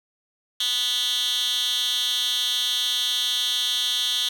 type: tone with high-pass filter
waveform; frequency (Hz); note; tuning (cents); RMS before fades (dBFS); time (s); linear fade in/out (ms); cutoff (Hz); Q
10% pulse; 246.9; B3; 0; -24; 0.6-4.29; 5; 3300; 5.1
effects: none